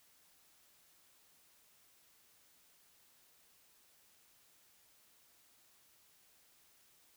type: silence
effects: white hiss -68 dBFS RMS until 7.16 s